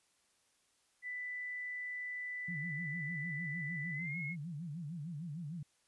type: tone with pitch glide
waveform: sine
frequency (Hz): 1987 to 2167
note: B6 to C#7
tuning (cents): +10 to -40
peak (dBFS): -39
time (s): 1.02-4.36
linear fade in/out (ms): 50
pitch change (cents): +150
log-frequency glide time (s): 3.92-4.16
type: tone with vibrato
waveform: sine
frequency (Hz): 159.3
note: D#3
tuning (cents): +41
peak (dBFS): -40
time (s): 2.48-5.63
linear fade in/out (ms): 5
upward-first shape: sine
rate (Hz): 6.6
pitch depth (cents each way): 200
effects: white hiss -74 dBFS RMS until 5.87 s + resampled to 24000 Hz